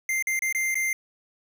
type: tone with dropouts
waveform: square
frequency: 2093 Hz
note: C7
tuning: in tune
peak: -24 dBFS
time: 0.09-0.93 s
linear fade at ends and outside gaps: 2 ms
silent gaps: 0.225-0.27 / 0.392-0.421 / 0.526-0.548 / 0.744-0.754 s
effects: none